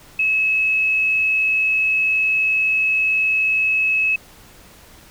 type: tone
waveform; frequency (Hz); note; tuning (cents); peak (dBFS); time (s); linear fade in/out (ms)
sine; 2581; E7; -37; -15; 0.19-4.16; 5
effects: pink hiss -46 dBFS RMS until 5.1 s